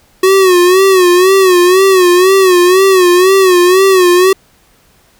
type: tone with vibrato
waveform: square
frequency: 370 Hz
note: F#4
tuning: in tune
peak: -5 dBFS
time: 0.23-4.33 s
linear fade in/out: 5 ms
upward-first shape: sine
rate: 2 Hz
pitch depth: 86 cents each way
effects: pink hiss -49 dBFS RMS until 5.19 s